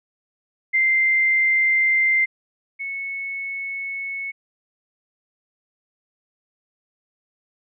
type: tone pair in turn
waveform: sine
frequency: 2088 / 2204 Hz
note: C7 / C#7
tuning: -4 / -11 cents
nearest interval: minor second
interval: 93 cents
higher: second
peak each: -15 / -26 dBFS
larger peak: first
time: 0.73-2.26 / 2.79-4.32 s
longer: neither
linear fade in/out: 20 ms
effects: none